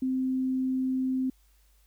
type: tone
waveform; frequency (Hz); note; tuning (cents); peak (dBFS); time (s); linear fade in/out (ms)
sine; 260; C4; -11; -25; 0.02-1.3; 5
effects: added 50 Hz sine -60 dBFS peak until 1.86 s + white hiss -68 dBFS RMS until 1.86 s